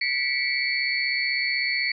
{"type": "tone cluster", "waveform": "sine", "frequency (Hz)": [1960, 2160, 2296, 4434], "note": ["B6", "C#7", "D7", "C#8"], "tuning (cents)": [-14, -45, -40, 0], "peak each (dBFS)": -28, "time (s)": [0.01, 1.92], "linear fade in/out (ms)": 5, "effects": []}